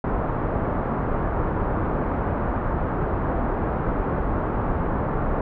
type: low-pass noise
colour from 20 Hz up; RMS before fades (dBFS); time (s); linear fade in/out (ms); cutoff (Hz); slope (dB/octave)
pink; -24; 0.04-5.41; 2; 1300; 24
effects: none